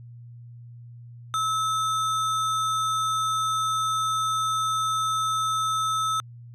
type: tone with sample-and-hold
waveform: sine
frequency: 1300 Hz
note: E6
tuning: 24 cents flat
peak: -22 dBFS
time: 1.34-6.2 s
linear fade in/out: 0 ms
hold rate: 4900 Hz
effects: added 119 Hz sine -41 dBFS peak until 6.54 s + low-pass 9000 Hz 12 dB/octave